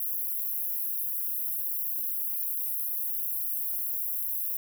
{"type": "high-pass noise", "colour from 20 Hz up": "white", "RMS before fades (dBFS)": -31, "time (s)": [0, 4.57], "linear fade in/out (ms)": 2, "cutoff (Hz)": 11000, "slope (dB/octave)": 96, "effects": []}